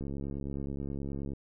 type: click train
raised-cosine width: 3 ms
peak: -25 dBFS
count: 93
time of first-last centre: 0.01-1.334 s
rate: 69.5 Hz
effects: none